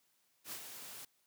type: noise with ADSR envelope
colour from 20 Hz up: white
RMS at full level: -43 dBFS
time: 0.44-1.05 s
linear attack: 79 ms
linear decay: 76 ms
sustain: -6 dB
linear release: 4 ms
effects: white hiss -75 dBFS RMS until 1.26 s + high-pass 100 Hz 12 dB/octave